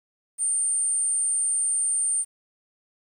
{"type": "tone", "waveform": "sine", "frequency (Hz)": 8930, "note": "C#9", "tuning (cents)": 12, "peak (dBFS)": -19, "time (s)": [0.38, 2.25], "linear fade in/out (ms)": 50, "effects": ["tanh soft clip ceiling -20 dBFS", "9-bit"]}